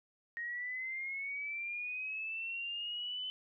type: linear sweep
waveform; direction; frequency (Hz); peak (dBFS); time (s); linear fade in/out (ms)
sine; up; 1864.7 to 3037; -37; 0.37-3.3; 0
effects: none